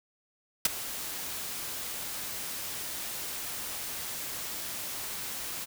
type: noise with ADSR envelope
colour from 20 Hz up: white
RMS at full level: -20 dBFS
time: 0.65-5.66 s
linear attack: 4 ms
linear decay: 18 ms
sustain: -17 dB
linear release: 28 ms
effects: none